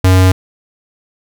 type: tone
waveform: square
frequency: 93 Hz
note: F#2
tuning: 9 cents sharp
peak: -6 dBFS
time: 0.04-0.32 s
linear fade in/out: 5 ms
effects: none